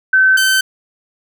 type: tone pair in turn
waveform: sine / sawtooth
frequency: 1533 / 1539.6 Hz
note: G6 / G6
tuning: -39 / -32 cents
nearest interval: unison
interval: 7 cents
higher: second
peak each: -7 dBFS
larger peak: neither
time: 0.13-0.37 / 0.37-0.61 s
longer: neither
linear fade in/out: 5 ms
effects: none